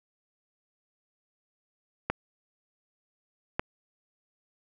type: clicks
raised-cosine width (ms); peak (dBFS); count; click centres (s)
0.5; -11; 2; 2.1 / 3.595
effects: none